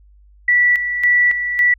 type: tone with tremolo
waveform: sine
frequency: 1956 Hz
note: B6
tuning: 17 cents flat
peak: -10 dBFS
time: 0.48-1.74 s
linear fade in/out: 5 ms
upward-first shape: square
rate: 1.8 Hz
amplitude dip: 60%
effects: added 50 Hz sine -45 dBFS peak until 1.78 s